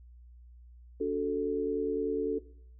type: chord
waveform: sine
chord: D major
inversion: none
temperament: equal with one note detuned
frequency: 286.5 / 370 / 440 Hz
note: D4 / F#4 / A4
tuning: -43 / 0 / 0 cents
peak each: -34 / -34 / -30 dBFS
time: 1-2.39 s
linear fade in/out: 10 ms
effects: noise-tail reverb RT60 0.6 s tail -18 dB re dry + added 60 Hz sine -50 dBFS peak until 2.79 s